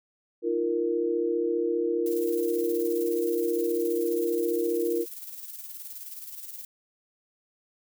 sine chord, Eb suspended second, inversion none, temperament equal with one note detuned, 311.1 / 346 / 466.2 Hz, Eb4 / F4 / Bb4, 0 / -16 / 0 cents, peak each -33 / -27 / -27 dBFS, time 0.42-5.06 s, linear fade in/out 50 ms
violet noise with tremolo, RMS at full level -39 dBFS, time 2.06-6.65 s, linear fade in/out 2 ms, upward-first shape square, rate 19 Hz, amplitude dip 45%
effects none

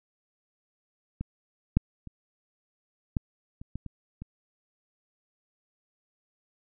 clicks, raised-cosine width 5 ms, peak -20 / -8 / -29 / -14 / -29 / -22 / -26 / -26 dBFS, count 8, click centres 1.21 / 1.77 / 2.073 / 3.168 / 3.615 / 3.756 / 3.863 / 4.22 s, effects none

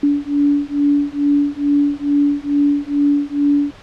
sine beating tone pair, 286.5 / 288.8 Hz, D4 / D4, -43 / -29 cents, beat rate 2.3 Hz, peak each -16 dBFS, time 0.03-3.71 s, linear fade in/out 5 ms, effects pink hiss -41 dBFS RMS until 3.82 s + low-pass 4000 Hz 12 dB/octave

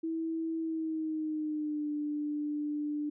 sine tone with pitch glide, 325.3 to 296.6 Hz, E4 to D4, -23 to +17 cents, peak -31 dBFS, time 0.03-3.1 s, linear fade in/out 10 ms, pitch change -160 cents, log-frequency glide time 0.59-1.9 s, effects none

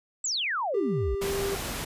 sine exponential sweep, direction down, 8030 to 51.5 Hz, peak -26 dBFS, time 0.24-1.15 s, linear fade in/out 5 ms
triangle tone, 395.7 Hz, G4, 16 cents sharp, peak -26 dBFS, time 0.74-1.55 s, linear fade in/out 5 ms
pink noise, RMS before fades -33 dBFS, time 1.21-1.85 s, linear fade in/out 10 ms
effects resampled to 32000 Hz

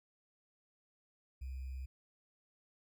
sine tone with sample-and-hold, 65.41 Hz, C2, in tune, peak -40 dBFS, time 1.41-1.86 s, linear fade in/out 10 ms, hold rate 2450 Hz, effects none

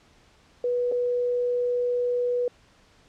sine tone with dropouts, 489.2 Hz, B4, 16 cents flat, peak -22 dBFS, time 0.64-2.48 s, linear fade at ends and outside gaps 2 ms, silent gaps 0.916-0.921 s, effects pink hiss -58 dBFS RMS until 3.08 s + low-pass 6000 Hz 12 dB/octave

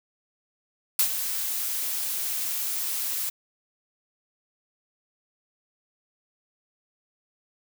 blue noise with ADSR envelope, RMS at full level -19 dBFS, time 0.99-3.3 s, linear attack 4 ms, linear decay 84 ms, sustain -10 dB, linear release 11 ms, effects none

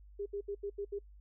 sine tone bursts at uneven times, 404 Hz, G#4, 48 cents flat, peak -35 dBFS, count 6, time 0.19-0.26 / 0.33-0.41 / 0.48-0.55 / 0.63-0.7 / 0.78-0.85 / 0.92-0.99 s, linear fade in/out 10 ms, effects noise-tail reverb RT60 0.1 s tail -26 dB re dry + added 50 Hz sine -53 dBFS peak until 1.2 s

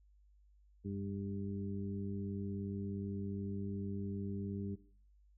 harmonic tone with a mistuned harmonic, 99.5 Hz, G2, 26 cents sharp, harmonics 1 / 2 / 3 / 4, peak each -42 / -41 / -47 / -48 dBFS, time 0.84-4.76 s, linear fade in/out 20 ms, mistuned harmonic 1, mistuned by -57 cents, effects noise-tail reverb RT60 0.5 s tail -17 dB re dry + added 50 Hz sine -63 dBFS peak until 5.37 s

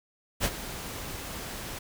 pink noise with ADSR envelope, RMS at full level -25 dBFS, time 0.4-1.79 s, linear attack 44 ms, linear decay 50 ms, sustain -13 dB, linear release 8 ms, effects none

